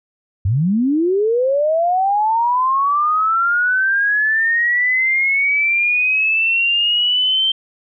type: linear sweep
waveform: sine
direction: up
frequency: 86.4 to 3136 Hz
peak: -13 dBFS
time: 0.45-7.52 s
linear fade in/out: 5 ms
effects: none